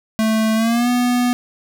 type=tone with pitch glide; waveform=square; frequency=220 to 245.5 Hz; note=A3 to B3; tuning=0 to -10 cents; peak=-15 dBFS; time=0.19-1.33 s; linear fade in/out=0 ms; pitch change=+190 cents; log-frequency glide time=0.55-0.89 s; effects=none